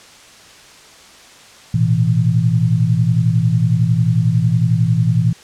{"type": "chord", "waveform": "sine", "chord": "A suspended second", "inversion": "none", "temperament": "equal with one note detuned", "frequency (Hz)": [112.44, 123.47, 164.81], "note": ["A2", "B2", "E3"], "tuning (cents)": [38, 0, 0], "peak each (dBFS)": -16, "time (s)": [1.74, 5.33], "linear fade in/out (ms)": 5, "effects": ["white hiss -42 dBFS RMS until 5.43 s", "low-pass 7000 Hz 12 dB/octave"]}